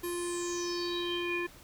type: tone with low-pass filter sweep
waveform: square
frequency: 349.2 Hz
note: F4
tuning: in tune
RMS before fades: -34 dBFS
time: 0.03-1.47 s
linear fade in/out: 10 ms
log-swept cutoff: 12000 to 2100 Hz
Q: 8.3
effects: pink hiss -54 dBFS RMS until 1.63 s